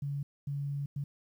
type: tone bursts at uneven times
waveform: sine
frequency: 141.8 Hz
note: C#3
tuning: 40 cents sharp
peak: -32 dBFS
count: 3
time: 0.02-0.23 / 0.47-0.86 / 0.96-1.04 s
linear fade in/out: 5 ms
effects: 11-bit